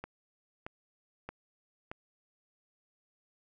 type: click train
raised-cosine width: 0.5 ms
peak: -25 dBFS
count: 4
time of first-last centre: 0.04-1.915 s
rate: 1.6 Hz
effects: none